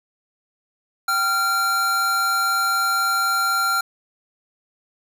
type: tone pair together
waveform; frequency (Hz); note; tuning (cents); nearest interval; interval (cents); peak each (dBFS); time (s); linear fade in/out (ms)
square; 776.5 / 1382; G5 / F6; -17 / -19; minor seventh; 998; -30 / -19; 1.08-3.81; 5
effects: none